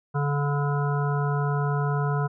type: harmonic tone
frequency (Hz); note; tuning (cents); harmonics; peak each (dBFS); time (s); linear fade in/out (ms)
143.7; D3; -37; 1 / 3 / 5 / 7 / 9 / 10; -23 / -32 / -34 / -33 / -36 / -37; 0.14-2.28; 20
effects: none